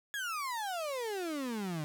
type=exponential sweep; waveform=35% pulse; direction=down; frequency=1700 to 146.83 Hz; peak=-33 dBFS; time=0.14-1.84 s; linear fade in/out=0 ms; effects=none